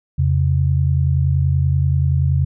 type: tone pair together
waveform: sine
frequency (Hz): 85.13 / 135.6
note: F2 / C#3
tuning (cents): -44 / -38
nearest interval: minor sixth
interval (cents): 806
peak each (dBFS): -16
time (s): 0.18-2.45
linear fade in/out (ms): 10
effects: none